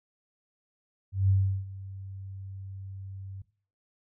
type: tone with ADSR envelope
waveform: sine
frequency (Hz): 96.6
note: G2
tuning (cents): -25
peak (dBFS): -19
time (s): 1.12-3.42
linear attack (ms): 170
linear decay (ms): 360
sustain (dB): -19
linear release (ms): 6
effects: noise-tail reverb RT60 0.4 s tail -17 dB re dry